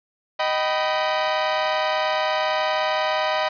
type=chord; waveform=sawtooth; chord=Eb augmented; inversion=none; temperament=equal with one note detuned; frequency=622.3 / 770.5 / 987.8 Hz; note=Eb5 / G5 / B5; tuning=0 / -30 / 0 cents; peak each=-19 / -22 / -22 dBFS; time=0.39-3.49 s; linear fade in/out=10 ms; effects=resampled to 11025 Hz + 7-bit